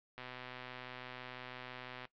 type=click train; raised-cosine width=0.3 ms; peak=-30 dBFS; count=237; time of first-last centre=0.18-2.053 s; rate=126 Hz; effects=noise-tail reverb RT60 0.1 s tail -17 dB re dry + low-pass 4000 Hz 12 dB/octave